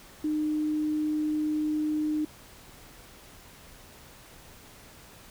sine tone, 305 Hz, D#4, 34 cents flat, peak -25 dBFS, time 0.24-2.25 s, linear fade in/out 5 ms, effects pink hiss -51 dBFS RMS until 5.3 s

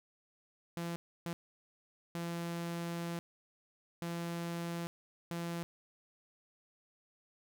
sawtooth tone bursts at uneven times, 170.1 Hz, F3, 45 cents flat, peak -33 dBFS, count 5, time 0.77-0.96 / 1.26-1.33 / 2.15-3.19 / 4.02-4.87 / 5.31-5.63 s, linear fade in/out 0 ms, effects none

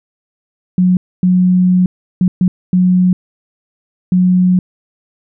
sine tone bursts at uneven times, 182.1 Hz, F#3, 27 cents flat, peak -7 dBFS, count 6, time 0.78-0.97 / 1.23-1.86 / 2.21-2.28 / 2.41-2.48 / 2.73-3.13 / 4.12-4.59 s, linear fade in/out 2 ms, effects none

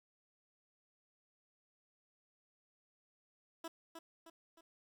15% pulse tone with echo, 329.4 Hz, E4, 1 cent flat, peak -36 dBFS, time 3.64-3.68 s, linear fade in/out 5 ms, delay 310 ms, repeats 3, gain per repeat -6 dB, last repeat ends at 4.61 s, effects 13-bit

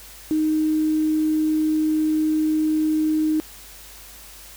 triangle tone with tanh clipping, 310.6 Hz, D#4, 3 cents flat, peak -17 dBFS, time 0.31-3.4 s, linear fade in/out 0 ms, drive 3 dB, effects added 50 Hz sine -48 dBFS peak until 4.56 s + white hiss -43 dBFS RMS until 4.56 s

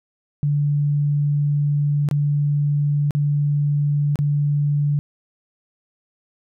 sine tone with dropouts, 145.5 Hz, D3, 16 cents flat, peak -16 dBFS, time 0.43-4.99 s, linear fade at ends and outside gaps 0 ms, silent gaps 2.088-2.112 / 3.108-3.15 / 4.157-4.189 s, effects none

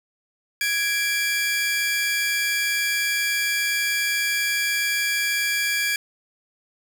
sawtooth tone pair together, 1661.2 / 2349 Hz, G#6 / D7, 0 / 0 cents, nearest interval tritone, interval 600 cents, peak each -21 / -20 dBFS, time 0.61-5.96 s, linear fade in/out 2 ms, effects 7-bit

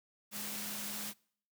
sine tone in noise, 207.7 Hz, G#3, in tune, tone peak -48 dBFS, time 0.31-1.14 s, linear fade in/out 50 ms, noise white, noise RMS -41 dBFS, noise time 0.31-1.14 s, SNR -10 dB, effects noise-tail reverb RT60 0.6 s tail -25 dB re dry + high-pass 100 Hz 12 dB/octave

